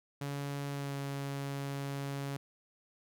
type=tone with pitch glide; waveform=sawtooth; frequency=141.5 to 139.47 Hz; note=C#3 to C#3; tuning=+36 to +11 cents; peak=-32 dBFS; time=0.21-2.37 s; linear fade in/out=5 ms; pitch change=-25 cents; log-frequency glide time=0.71-0.96 s; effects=none